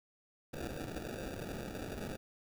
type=noise with sample-and-hold; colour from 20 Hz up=violet; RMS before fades=-42 dBFS; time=0.53-2.17 s; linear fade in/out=10 ms; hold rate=1050 Hz; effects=none